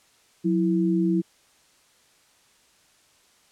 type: tone pair together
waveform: sine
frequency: 182.12 / 329.6 Hz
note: F#3 / E4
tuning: -27 / 0 cents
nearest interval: minor seventh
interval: 1027 cents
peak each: -22 dBFS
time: 0.44-1.22 s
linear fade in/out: 20 ms
effects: white hiss -60 dBFS RMS until 3.51 s + low-pass 9000 Hz 12 dB/octave